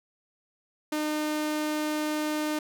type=tone; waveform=sawtooth; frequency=304.2 Hz; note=D#4; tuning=39 cents flat; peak=-23 dBFS; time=0.92-2.59 s; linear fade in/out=5 ms; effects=none